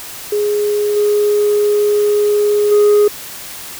sine tone with level steps, 415.3 Hz, G#4, in tune, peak -12 / -9 / -4 dBFS, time 0.32-3.08 s, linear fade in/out 5 ms, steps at 0.96 / 2.71 s, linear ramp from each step 10 ms, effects tanh soft clip ceiling -6 dBFS + white hiss -30 dBFS RMS until 3.79 s

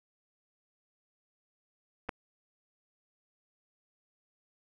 clicks, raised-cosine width 0.5 ms, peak -30 / -18 dBFS, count 2, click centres 2.088 / 2.092 s, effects none

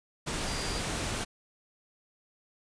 sine tone in noise, 4763 Hz, D8, 24 cents sharp, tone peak -41 dBFS, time 0.46-0.81 s, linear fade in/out 20 ms, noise pink, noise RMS -33 dBFS, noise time 0.26-1.25 s, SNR -11 dB, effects resampled to 22050 Hz

